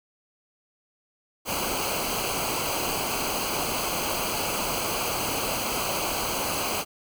pink noise with comb filter, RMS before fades -28 dBFS, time 1.45-6.85 s, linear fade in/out 50 ms, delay 0.55 ms, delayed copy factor -0.75, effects none

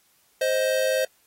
square tone pair together, 523.3 / 626.9 Hz, C5 / D#5, 0 / +13 cents, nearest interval minor third, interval 313 cents, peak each -23 / -26 dBFS, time 0.41-1.05 s, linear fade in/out 5 ms, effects white hiss -63 dBFS RMS until 1.26 s + AAC 48 kbps

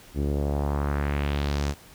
sawtooth tone with low-pass filter sweep, 71.7 Hz, D2, 41 cents flat, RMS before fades -26 dBFS, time 0.14-1.75 s, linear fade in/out 50 ms, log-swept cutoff 320 to 7500 Hz, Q 1.8, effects pink hiss -50 dBFS RMS until 1.94 s

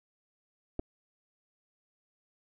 clicks, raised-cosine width 2 ms, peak -22 dBFS, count 2, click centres 0.793 / 0.796 s, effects none

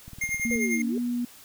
click train, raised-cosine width 5 ms, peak -30 dBFS, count 10, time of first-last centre 0.08-0.556 s, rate 18.9 Hz
square tone with tremolo, 2125 Hz, C7, 26 cents sharp, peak -25 dBFS, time 0.21-0.82 s, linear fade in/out 5 ms, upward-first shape sine, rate 10 Hz, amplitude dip 65%
sine tone with pitch glide, 233.1 to 242.2 Hz, A#3 to B3, 0 to -34 cents, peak -25 dBFS, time 0.45-1.25 s, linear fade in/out 5 ms, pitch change +66 cents, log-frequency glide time 0.85-0.97 s
sine exponential two-way sweep, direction down then up, 500 to 271.2 to 439.9 Hz, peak -31 dBFS, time 0.51-0.98 s, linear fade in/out 2 ms, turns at 0.87 s
effects white hiss -50 dBFS RMS until 1.44 s

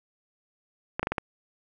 clicks, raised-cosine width 0.5 ms, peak -12 dBFS, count 5, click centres 0.995 / 1.03 / 1.071 / 1.12 / 1.182 s, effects none

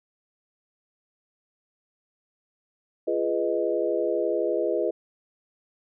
sine chord, F half-diminished seventh, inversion none, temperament equal with one note detuned, 343.4 / 415.3 / 493.9 / 622.3 Hz, F4 / Ab4 / Cb5 / Eb5, -29 / 0 / 0 / 0 cents, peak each -28 dBFS, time 3.07-4.91 s, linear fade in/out 10 ms, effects none

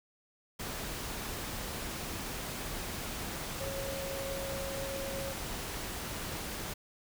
sine tone in noise, 546 Hz, C#5, 26 cents flat, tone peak -38 dBFS, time 3.6-5.33 s, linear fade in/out 10 ms, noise pink, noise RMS -39 dBFS, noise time 0.59-6.74 s, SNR -2 dB, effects none

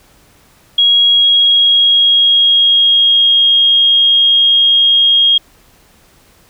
sine tone with pitch glide, 3300 to 3255 Hz, G#7 to G#7, -12 to -36 cents, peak -6 dBFS, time 0.78-5.38 s, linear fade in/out 5 ms, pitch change -24 cents, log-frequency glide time 1.11-3.47 s, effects pink hiss -48 dBFS RMS until 6.49 s

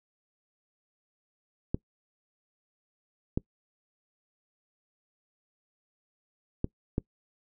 clicks, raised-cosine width 3 ms, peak -14 dBFS, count 4, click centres 1.745 / 3.375 / 6.644 / 6.981 s, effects noise-tail reverb RT60 0.1 s tail -24 dB re dry

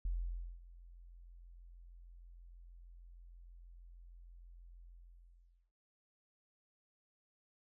sine tone with ADSR envelope, 43.17 Hz, F1, 19 cents flat, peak -33 dBFS, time 0.05-5.72 s, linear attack 3 ms, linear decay 540 ms, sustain -20 dB, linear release 850 ms, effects none

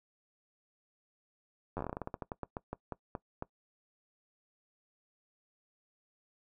slowing click train, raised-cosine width 1 ms, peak -23 dBFS, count 21, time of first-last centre 1.77-3.424 s, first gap 10 ms, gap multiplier 1.19, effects noise-tail reverb RT60 0.1 s tail -20 dB re dry

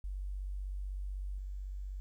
sine tone with level steps, 48 Hz, G1, 36 cents flat, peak -36 / -38 dBFS, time 0.04-2 s, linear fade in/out 0 ms, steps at 1.38 s, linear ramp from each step 2 ms, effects 12-bit

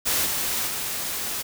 white noise with level steps, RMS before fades -23 / -26 / -29 dBFS, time 0.05-1.43 s, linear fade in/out 20 ms, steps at 0.25 / 0.66 s, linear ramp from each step 20 ms, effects none

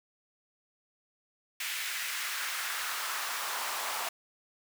pink noise with high-pass filter sweep, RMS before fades -35 dBFS, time 1.6-4.09 s, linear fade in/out 5 ms, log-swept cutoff 2100 to 850 Hz, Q 1.7, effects none

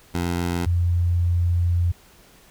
15% pulse / sine tone pair in turn, 87 / 87 Hz, F2 / F2, -6 / -6 cents, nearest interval unison, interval 0 cents, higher neither, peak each -16 / -17 dBFS, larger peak first, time 0.14-0.66 / 0.66-1.92 s, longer second, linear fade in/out 10 ms, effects pink hiss -52 dBFS RMS until 2.5 s

